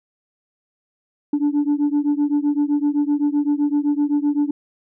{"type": "beating tone pair", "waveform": "sine", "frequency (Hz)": [288.2, 296], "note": ["D4", "D4"], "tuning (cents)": [-33, 14], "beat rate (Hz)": 7.8, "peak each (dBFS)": [-17, -18], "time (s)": [1.33, 4.51], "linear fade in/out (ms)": 5, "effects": ["tanh soft clip ceiling -13 dBFS"]}